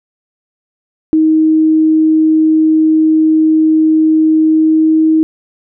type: tone with pitch glide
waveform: sine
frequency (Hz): 314.9 to 316.7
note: D#4 to D#4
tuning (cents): +21 to +31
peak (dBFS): -6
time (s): 1.13-5.23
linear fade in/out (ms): 0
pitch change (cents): +10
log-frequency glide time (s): 4.42-5.08
effects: none